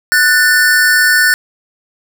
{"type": "tone pair together", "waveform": "square", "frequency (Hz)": [1480, 1782.2], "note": ["F#6", "A6"], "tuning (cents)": [0, 22], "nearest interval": "minor third", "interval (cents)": 322, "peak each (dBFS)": -11, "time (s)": [0.12, 1.34], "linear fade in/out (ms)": 0, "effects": ["7-bit"]}